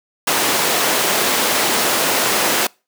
pink high-pass noise, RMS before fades -17 dBFS, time 0.27-2.67 s, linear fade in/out 5 ms, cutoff 360 Hz, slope 12 dB/octave, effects noise-tail reverb RT60 0.3 s tail -26 dB re dry

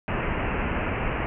pink low-pass noise, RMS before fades -27 dBFS, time 0.08-1.26 s, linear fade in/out 0 ms, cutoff 2800 Hz, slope 96 dB/octave, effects none

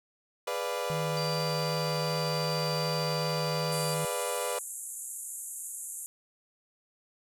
30% pulse chord, G# diminished seventh, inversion none, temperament equal with one note detuned, 415.3 / 493.9 / 587.3 / 693.6 Hz, G#4 / B4 / D5 / F5, 0 / 0 / 0 / -12 cents, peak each -37 / -31 / -33 / -37 dBFS, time 0.47-4.59 s, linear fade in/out 5 ms
sine tone with vibrato, 155.56 Hz, D#3, in tune, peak -32 dBFS, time 0.9-4.05 s, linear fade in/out 0 ms, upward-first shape sine, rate 2.6 Hz, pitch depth 10 cents each way
sine tone, 4699 Hz, D8, in tune, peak -36 dBFS, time 1.17-3.94 s, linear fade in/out 0 ms
pink band-pass noise, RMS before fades -40 dBFS, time 3.72-6.06 s, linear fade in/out 0 ms, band 6900 to 12000 Hz, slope 96 dB/octave
effects none

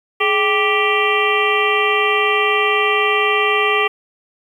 harmonic tone with a mistuned harmonic, 392 Hz, G4, in tune, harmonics 1 / 2 / 3 / 5 / 6 / 7 / 8, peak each -19 / -24 / -19 / -21 / -21 / -22 / -25 dBFS, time 0.2-3.88 s, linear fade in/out 10 ms, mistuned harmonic 1, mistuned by +120 cents, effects 8-bit

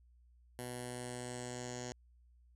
10% pulse tone with low-pass filter sweep, 123.47 Hz, B2, in tune, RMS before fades -44 dBFS, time 0.59-1.92 s, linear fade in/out 0 ms, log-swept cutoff 11000 to 6500 Hz, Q 5.4, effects added 60 Hz sine -62 dBFS peak until 2.55 s

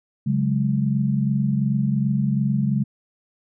sine chord, C# suspended fourth, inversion none, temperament equal, 138.59 / 185 / 207.7 Hz, C#3 / F#3 / G#3, 0 / 0 / 0 cents, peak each -21 / -26 / -22 dBFS, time 0.26-2.84 s, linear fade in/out 10 ms, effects none

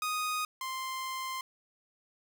sawtooth tone pair in turn, 1244.5 / 1046.5 Hz, D#6 / C6, 0 / 0 cents, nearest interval minor third, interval 300 cents, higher first, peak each -27 / -31 dBFS, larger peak first, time 0.02-0.45 / 0.61-1.41 s, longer second, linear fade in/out 2 ms, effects none

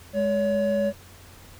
triangle tone pair together, 207.6 / 564.9 Hz, G#3 / C#5, 0 / +33 cents, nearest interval octave + perfect fourth, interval 1733 cents, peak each -24 / -20 dBFS, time 0.13-0.93 s, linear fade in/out 50 ms, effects added 90 Hz sine -49 dBFS peak until 1.59 s + pink hiss -49 dBFS RMS until 1.59 s

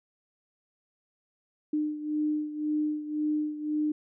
sine beating tone pair, 302 / 303.9 Hz, D4 / D#4, +48 / -41 cents, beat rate 1.9 Hz, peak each -28 / -33 dBFS, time 1.73-3.92 s, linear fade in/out 5 ms, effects none

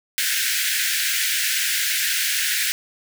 pink high-pass noise, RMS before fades -22 dBFS, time 0.18-2.72 s, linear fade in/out 0 ms, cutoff 1500 Hz, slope 96 dB/octave, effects none

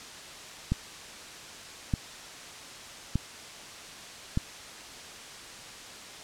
click train, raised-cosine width 5 ms, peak -13 dBFS, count 4, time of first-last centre 0.72-4.374 s, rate 0.821 Hz, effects white hiss -44 dBFS RMS until 6.23 s + low-pass 7000 Hz 12 dB/octave

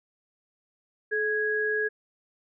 sine tone pair together, 429.3 / 1657.7 Hz, A4 / G#6, -43 / -4 cents, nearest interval octave + major seventh, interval 2339 cents, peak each -28 / -26 dBFS, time 1.11-1.89 s, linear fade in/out 20 ms, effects none

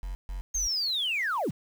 sine tone bursts, 45.63 Hz, F#1, 23 cents flat, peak -31 dBFS, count 3, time 0.03-0.67 s, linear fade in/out 0 ms, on 120 ms, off 140 ms
sine linear sweep, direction down, 6500 to 86.6 Hz, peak -25 dBFS, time 0.54-1.51 s, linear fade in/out 10 ms
effects tanh soft clip ceiling -22 dBFS + 8-bit

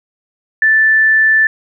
sine tone, 1760 Hz, A6, in tune, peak -7 dBFS, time 0.62-1.47 s, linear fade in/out 2 ms, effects none

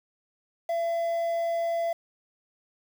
triangle tone with quantisation, 674 Hz, E5, 38 cents sharp, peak -23 dBFS, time 0.69-1.93 s, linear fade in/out 5 ms, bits 8, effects none

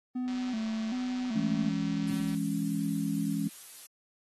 triangle tone with vibrato, 235.8 Hz, A#3, 20 cents sharp, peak -28 dBFS, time 0.15-1.7 s, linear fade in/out 10 ms, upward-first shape square, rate 1.3 Hz, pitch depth 110 cents each way
click train, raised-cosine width 0.2 ms, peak -30 dBFS, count 396, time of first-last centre 0.28-2.348 s, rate 191 Hz
sine chord, C# minor, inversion first, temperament just, 166.31 / 207.9 / 277.2 Hz, E3 / G#3 / C#4, +16 / +2 / 0 cents, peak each -33 / -32 / -32 dBFS, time 1.35-3.48 s, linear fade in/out 10 ms
blue noise, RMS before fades -46 dBFS, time 2.07-3.87 s, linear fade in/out 10 ms
effects AAC 32 kbps

